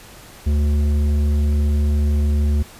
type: tone with tanh clipping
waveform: sine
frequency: 73.42 Hz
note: D2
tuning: in tune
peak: -16 dBFS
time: 0.46-2.63 s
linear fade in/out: 10 ms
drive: 10 dB
effects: pink hiss -42 dBFS RMS until 2.79 s + resampled to 32000 Hz